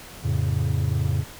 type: chord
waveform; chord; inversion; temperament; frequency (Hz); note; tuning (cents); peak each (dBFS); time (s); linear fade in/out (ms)
triangle; F augmented; none; equal; 87.31 / 110 / 138.59; F2 / A2 / C#3; 0 / 0 / 0; -23; 0.22-1.25; 50
effects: pink hiss -42 dBFS RMS until 1.39 s